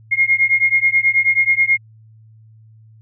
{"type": "beating tone pair", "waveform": "sine", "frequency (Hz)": [2137, 2146.3], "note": ["C7", "C7"], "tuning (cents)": [36, 44], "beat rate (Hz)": 9.3, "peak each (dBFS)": -15, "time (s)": [0.11, 1.78], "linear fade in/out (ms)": 20, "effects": ["added 110 Hz sine -43 dBFS peak until 3.01 s"]}